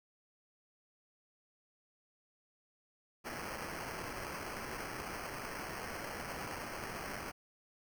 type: noise with sample-and-hold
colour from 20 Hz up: white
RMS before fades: -43 dBFS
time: 3.24-7.32 s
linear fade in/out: 20 ms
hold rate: 3675 Hz
effects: none